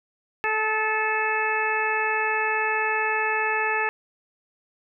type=harmonic tone with a mistuned harmonic; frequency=435.3 Hz; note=A4; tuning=19 cents flat; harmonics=1 / 2 / 3 / 4 / 5 / 6; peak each=-30 / -27 / -31 / -26 / -32 / -29 dBFS; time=0.44-3.89 s; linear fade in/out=0 ms; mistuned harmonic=3; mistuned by=-19 cents; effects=none